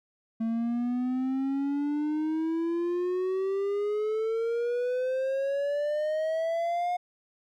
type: exponential sweep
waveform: triangle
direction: up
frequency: 223.8 to 719 Hz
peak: -24 dBFS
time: 0.4-6.97 s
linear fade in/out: 10 ms
effects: none